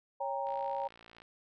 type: chord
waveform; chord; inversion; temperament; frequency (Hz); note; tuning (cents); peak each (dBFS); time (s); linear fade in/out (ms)
sine; G diminished; second; equal with one note detuned; 554.4 / 797.7 / 932.3; Db5 / G5 / Bb5; 0 / +30 / 0; -37; 0.2-0.88; 10
type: click train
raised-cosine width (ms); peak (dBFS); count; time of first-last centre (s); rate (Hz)
0.3; -38; 44; 0.47-1.219; 57.4
effects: none